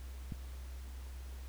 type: click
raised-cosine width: 5 ms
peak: -27 dBFS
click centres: 0.322 s
effects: added 64 Hz sine -43 dBFS peak until 1.48 s + pink hiss -58 dBFS RMS until 1.48 s